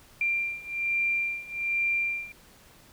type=beating tone pair; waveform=sine; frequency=2375 / 2376.2 Hz; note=D7 / D7; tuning=+19 / +20 cents; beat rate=1.2 Hz; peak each=-30 / -28 dBFS; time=0.21-2.32 s; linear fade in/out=2 ms; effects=pink hiss -55 dBFS RMS until 2.92 s